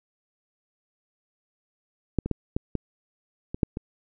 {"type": "clicks", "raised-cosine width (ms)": 3, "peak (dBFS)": [-9, -16, -11, -12, -13, -18, -7, -18], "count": 8, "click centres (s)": [2.187, 2.26, 2.313, 2.565, 2.753, 3.545, 3.632, 3.771], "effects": []}